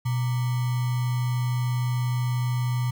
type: tone with sample-and-hold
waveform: sine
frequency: 123.47 Hz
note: B2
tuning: in tune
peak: -22 dBFS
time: 0.05-2.91 s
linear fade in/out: 10 ms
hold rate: 1050 Hz
effects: none